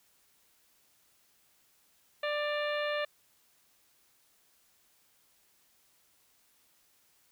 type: harmonic tone with a mistuned harmonic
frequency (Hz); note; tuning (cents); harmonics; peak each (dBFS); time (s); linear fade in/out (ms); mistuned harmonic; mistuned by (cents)
592; D5; +14; 1 / 2 / 3 / 4 / 5 / 6 / 7; -32 / -39 / -37 / -42 / -43 / -44 / -50; 2.23-3.05; 5; 5; -66
effects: white hiss -68 dBFS RMS until 7.31 s